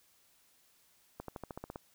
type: accelerating click train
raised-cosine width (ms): 1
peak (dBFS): -27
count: 9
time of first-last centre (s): 1.2-1.759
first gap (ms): 83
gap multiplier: 0.95
effects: white hiss -68 dBFS RMS until 1.94 s